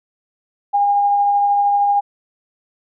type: tone with tremolo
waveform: sine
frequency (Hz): 811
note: G#5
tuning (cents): -41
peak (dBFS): -11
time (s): 0.73-2.01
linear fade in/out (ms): 20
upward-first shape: triangle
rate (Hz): 13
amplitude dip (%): 25
effects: none